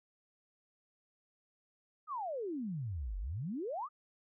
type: exponential two-way sweep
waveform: sine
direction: down then up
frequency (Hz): 1300 to 43.36 to 1300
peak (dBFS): -36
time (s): 2.07-3.89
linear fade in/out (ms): 50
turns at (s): 3.18
effects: none